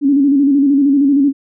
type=tone with vibrato; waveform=sine; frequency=279.7 Hz; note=C#4; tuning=16 cents sharp; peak=-8 dBFS; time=0.01-1.33 s; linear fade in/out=50 ms; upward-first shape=square; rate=13 Hz; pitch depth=57 cents each way; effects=none